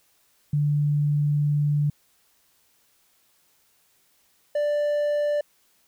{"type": "tone pair in turn", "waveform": ["sine", "triangle"], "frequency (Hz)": [146.83, 588.4], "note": ["D3", "D5"], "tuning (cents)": [0, 3], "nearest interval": "2 octaves", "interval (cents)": 2403, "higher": "second", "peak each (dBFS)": -19, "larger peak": "neither", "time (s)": [[0.53, 1.9], [4.55, 5.41]], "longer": "first", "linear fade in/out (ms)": 5, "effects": ["white hiss -64 dBFS RMS until 5.87 s"]}